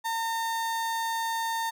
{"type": "tone", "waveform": "35% pulse", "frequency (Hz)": 910, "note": "A#5", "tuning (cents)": -42, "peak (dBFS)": -26, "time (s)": [0.04, 1.71], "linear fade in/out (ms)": 20, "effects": []}